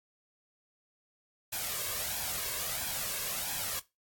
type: noise with flanger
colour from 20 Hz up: white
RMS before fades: -35 dBFS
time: 1.52-3.8 s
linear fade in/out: 10 ms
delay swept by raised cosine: 1.2 to 1.88 ms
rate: 1.5 Hz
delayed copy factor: +0.6
effects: noise-tail reverb RT60 0.2 s tail -17 dB re dry + AAC 64 kbps

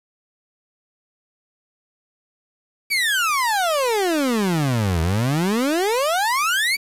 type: exponential two-way sweep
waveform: 30% pulse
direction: down then up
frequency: 2344 to 78.8 to 2344 Hz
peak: -15 dBFS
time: 2.9-6.77 s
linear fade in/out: 20 ms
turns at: 5.01 s
effects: resampled to 32000 Hz + 7-bit

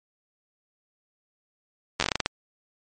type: slowing click train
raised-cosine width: 0.2 ms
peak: -5 dBFS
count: 10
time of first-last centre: 2-2.26 s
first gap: 11 ms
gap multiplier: 1.23
effects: MP3 48 kbps

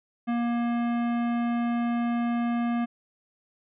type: tone with hard clipping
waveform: sine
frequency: 236.8 Hz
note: A#3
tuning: 27 cents sharp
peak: -26 dBFS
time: 0.27-2.86 s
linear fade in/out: 20 ms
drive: 16 dB
effects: resampled to 8000 Hz

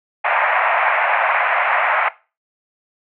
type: band-pass noise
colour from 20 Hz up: pink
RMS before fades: -17 dBFS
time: 0.24-2.09 s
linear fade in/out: 10 ms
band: 640 to 2400 Hz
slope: 48 dB/octave
effects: noise-tail reverb RT60 0.3 s tail -18 dB re dry

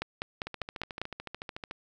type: two click trains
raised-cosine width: 0.3 ms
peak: -22 / -16 dBFS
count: 18 / 6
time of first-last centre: 0.47-1.711 / 0.02-1.016 s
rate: 13.7 / 5.02 Hz
effects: none

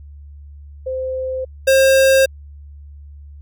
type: tone pair in turn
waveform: sine / square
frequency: 519 / 534.2 Hz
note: C5 / C5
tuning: -14 / +36 cents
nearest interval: unison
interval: 50 cents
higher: second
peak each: -20 / -10 dBFS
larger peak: second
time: 0.86-1.45 / 1.67-2.26 s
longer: neither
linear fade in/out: 10 ms
effects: added 72 Hz sine -35 dBFS peak until 3.41 s

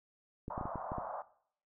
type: clicks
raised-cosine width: 3 ms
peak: -27 dBFS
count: 7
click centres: 0.481 / 0.579 / 0.612 / 0.655 / 0.757 / 0.919 / 0.983 s
type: band-pass noise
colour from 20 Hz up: pink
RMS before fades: -42 dBFS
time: 0.5-1.22 s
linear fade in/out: 2 ms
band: 600 to 1200 Hz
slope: 48 dB/octave
effects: noise-tail reverb RT60 0.6 s tail -18 dB re dry

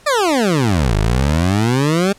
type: exponential two-way sweep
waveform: 20% pulse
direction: down then up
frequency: 622.3 to 49.48 to 204.2 Hz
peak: -8 dBFS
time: 0.06-2.13 s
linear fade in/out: 10 ms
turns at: 0.96 s
effects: pink hiss -47 dBFS RMS until 2.18 s + low-pass 10000 Hz 12 dB/octave

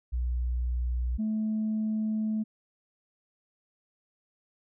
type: tone pair in turn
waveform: sine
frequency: 61 / 217 Hz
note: B1 / A3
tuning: -21 / -24 cents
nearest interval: octave + minor seventh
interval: 2197 cents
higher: second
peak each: -25 dBFS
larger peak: neither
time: 0.12-1.18 / 1.18-2.44 s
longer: second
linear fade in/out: 20 ms
effects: tanh soft clip ceiling -23 dBFS

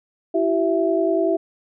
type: tone cluster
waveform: sine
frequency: 332.8 / 383.3 / 661 Hz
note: E4 / G4 / E5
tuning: +17 / -39 / +5 cents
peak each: -21 dBFS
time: 0.34-1.37 s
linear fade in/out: 10 ms
effects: none

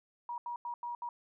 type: tone bursts at uneven times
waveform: sine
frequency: 956 Hz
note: A#5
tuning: 43 cents sharp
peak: -36 dBFS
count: 5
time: 0.29-0.38 / 0.46-0.56 / 0.65-0.74 / 0.83-0.95 / 1.02-1.09 s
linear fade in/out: 2 ms
effects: none

